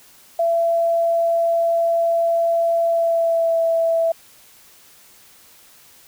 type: tone with pitch glide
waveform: sine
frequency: 672 to 661.2 Hz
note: E5 to E5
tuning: +33 to +5 cents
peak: -15 dBFS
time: 0.39-4.12 s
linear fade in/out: 5 ms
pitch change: -28 cents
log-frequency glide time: 2.84-3.61 s
effects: white hiss -49 dBFS RMS until 6.07 s